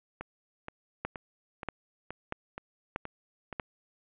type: two click trains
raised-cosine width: 0.5 ms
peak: -17 / -23 dBFS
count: 5 / 8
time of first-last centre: 1.05-3.598 / 0.21-3.528 s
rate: 1.57 / 2.11 Hz
effects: resampled to 8000 Hz + 9-bit